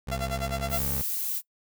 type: tone with pitch glide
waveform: 20% pulse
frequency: 65.8 to 68 Hz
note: C2 to C#2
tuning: +10 to -33 cents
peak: -26 dBFS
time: 0.07-1.02 s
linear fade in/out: 10 ms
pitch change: +57 cents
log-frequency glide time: 0.25-0.64 s
type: tone with tremolo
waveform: sawtooth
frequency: 681 Hz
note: F5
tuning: 44 cents flat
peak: -24 dBFS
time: 0.11-0.79 s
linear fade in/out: 10 ms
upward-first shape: sine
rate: 9.8 Hz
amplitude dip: 95%
type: noise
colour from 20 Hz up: violet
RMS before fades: -30 dBFS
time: 0.69-1.42 s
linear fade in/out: 50 ms
effects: noise-tail reverb RT60 0.1 s tail -22 dB re dry